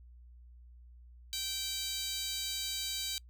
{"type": "tone with high-pass filter", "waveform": "15% pulse", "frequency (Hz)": 777, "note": "G5", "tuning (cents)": -16, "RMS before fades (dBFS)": -37, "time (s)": [1.33, 3.18], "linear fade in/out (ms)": 0, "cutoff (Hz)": 4500, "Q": 5.7, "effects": ["noise-tail reverb RT60 0.1 s tail -26 dB re dry", "added 60 Hz sine -52 dBFS peak until 3.29 s"]}